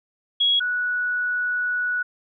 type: tone pair in turn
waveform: sine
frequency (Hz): 3322 / 1471.3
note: G#7 / F#6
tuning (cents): 0 / -10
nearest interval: octave + major second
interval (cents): 1410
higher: first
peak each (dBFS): -16 / -21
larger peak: first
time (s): 0.4-0.6 / 0.6-2.03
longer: second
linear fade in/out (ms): 10
effects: none

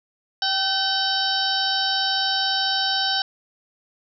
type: harmonic tone with a mistuned harmonic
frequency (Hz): 766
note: G5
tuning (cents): -40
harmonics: 1 / 2 / 4 / 5 / 6 / 7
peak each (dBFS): -27 / -27 / -27 / -27 / -27 / -27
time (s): 0.42-3.22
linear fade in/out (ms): 2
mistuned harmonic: 1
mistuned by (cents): +23
effects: none

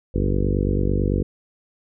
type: harmonic tone with a mistuned harmonic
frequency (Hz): 49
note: G1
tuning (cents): 0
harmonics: 1 / 2 / 3 / 4 / 5 / 6 / 7 / 8 / 9 / 10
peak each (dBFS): -22 / -25 / -27 / -28 / -29 / -30 / -30 / -31 / -32 / -32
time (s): 0.14-1.23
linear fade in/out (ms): 10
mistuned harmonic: 1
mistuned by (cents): +140
effects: none

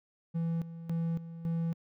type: tone with tremolo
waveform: triangle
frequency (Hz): 166.1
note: E3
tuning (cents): +13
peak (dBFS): -27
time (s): 0.34-1.74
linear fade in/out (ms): 20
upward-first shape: square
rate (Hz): 1.8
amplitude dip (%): 75
effects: none

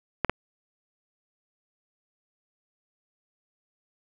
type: clicks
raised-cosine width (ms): 0.5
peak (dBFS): -7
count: 2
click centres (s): 0.247 / 0.296
effects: none

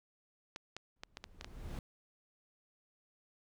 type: clicks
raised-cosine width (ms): 0.2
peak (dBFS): -26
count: 7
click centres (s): 0.561 / 0.766 / 1.035 / 1.171 / 1.241 / 1.411 / 1.445
type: noise with exponential growth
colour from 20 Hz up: brown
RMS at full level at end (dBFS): -38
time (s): 0.96-1.79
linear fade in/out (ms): 2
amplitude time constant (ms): 180
effects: none

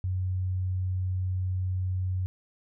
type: tone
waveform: sine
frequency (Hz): 92.5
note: F#2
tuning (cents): 0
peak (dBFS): -26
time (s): 0.04-2.26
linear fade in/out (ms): 0
effects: none

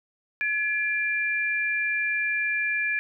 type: tone pair together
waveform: sine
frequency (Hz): 1701.6 / 2375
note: G#6 / D7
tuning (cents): +42 / +19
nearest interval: tritone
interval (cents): 577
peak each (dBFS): -26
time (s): 0.41-2.99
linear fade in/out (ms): 0
effects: none

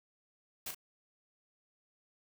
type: noise with echo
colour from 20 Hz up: white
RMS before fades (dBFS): -40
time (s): 0.66-0.71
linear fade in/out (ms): 5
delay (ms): 37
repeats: 1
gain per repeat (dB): -7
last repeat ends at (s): 0.747
effects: none

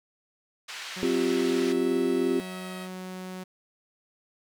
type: band-pass noise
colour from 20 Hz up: pink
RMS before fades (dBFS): -39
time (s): 0.68-1.73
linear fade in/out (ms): 10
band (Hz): 1600 to 5200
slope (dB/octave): 12
type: tone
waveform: sawtooth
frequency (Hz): 185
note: F#3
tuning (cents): 0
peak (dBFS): -32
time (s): 0.96-3.44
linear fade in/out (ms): 10
type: tone with pitch glide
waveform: 10% pulse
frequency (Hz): 656 to 636.6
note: E5 to D#5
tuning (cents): -9 to +39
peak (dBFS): -33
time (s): 1.01-2.89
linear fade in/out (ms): 50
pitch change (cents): -52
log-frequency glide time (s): 2.18-2.78
type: chord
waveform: sine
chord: C suspended fourth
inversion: none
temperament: equal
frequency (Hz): 261.6 / 349.2 / 392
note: C4 / F4 / G4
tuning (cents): 0 / 0 / 0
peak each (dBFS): -27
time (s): 1.03-2.4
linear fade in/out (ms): 0
effects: none

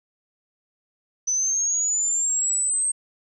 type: linear sweep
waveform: sine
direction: up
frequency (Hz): 5990 to 8400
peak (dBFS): -20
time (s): 1.27-2.92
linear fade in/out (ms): 10
effects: none

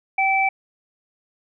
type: tone pair together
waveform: sine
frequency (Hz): 774 / 2319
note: G5 / D7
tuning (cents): -22 / -22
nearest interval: octave + perfect fifth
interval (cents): 1900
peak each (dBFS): -19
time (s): 0.18-0.49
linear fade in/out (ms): 5
effects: none

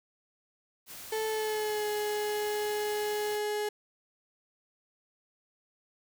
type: noise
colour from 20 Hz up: white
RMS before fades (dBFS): -45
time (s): 0.86-3.4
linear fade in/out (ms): 50
type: tone with pitch glide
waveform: 35% pulse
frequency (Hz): 437.7 to 419.6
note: A4 to G#4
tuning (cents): -9 to +18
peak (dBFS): -28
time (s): 1.12-3.69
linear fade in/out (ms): 5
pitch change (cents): -73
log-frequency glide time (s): 1.26-1.88
effects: none

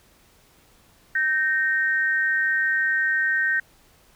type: tone pair together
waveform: sine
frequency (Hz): 1552 / 1852.9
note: G6 / A#6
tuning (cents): -18 / -11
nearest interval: minor third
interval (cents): 307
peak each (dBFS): -22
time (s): 1.15-3.6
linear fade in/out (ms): 5
effects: pink hiss -57 dBFS RMS until 4.15 s

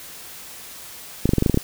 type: clicks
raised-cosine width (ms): 3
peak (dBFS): -4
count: 9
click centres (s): 1.256 / 1.292 / 1.335 / 1.383 / 1.424 / 1.462 / 1.497 / 1.544 / 1.574
effects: white hiss -39 dBFS RMS until 1.63 s

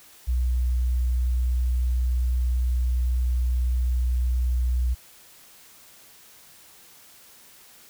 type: tone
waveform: sine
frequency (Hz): 61.7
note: B1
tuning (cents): -1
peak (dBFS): -20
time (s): 0.27-4.95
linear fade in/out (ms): 20
effects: white hiss -51 dBFS RMS until 7.89 s

